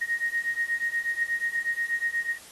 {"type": "beating tone pair", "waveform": "sine", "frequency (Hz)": [1864.7, 1873], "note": ["A#6", "A#6"], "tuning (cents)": [0, 8], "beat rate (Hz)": 8.3, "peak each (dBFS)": [-29, -28], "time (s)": [0.01, 2.38], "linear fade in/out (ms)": 10, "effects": ["white hiss -48 dBFS RMS until 2.51 s", "AAC 32 kbps"]}